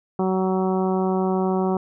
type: harmonic tone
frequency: 187.7 Hz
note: F#3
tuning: 25 cents sharp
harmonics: 1 / 2 / 3 / 4 / 5 / 6 / 7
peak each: -22 / -23 / -32 / -28 / -32 / -35 / -39 dBFS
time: 0.19-1.77 s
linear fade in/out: 2 ms
effects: none